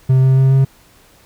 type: tone with pitch steps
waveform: triangle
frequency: 130.81 / 132.02 / 133.25 / 134.49 Hz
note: C3 / C3 / C3 / C3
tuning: 0 / +16 / +32 / +48 cents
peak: -6 dBFS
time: 0.09-0.65 s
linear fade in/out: 10 ms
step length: 140 ms
effects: pink hiss -49 dBFS RMS until 1.25 s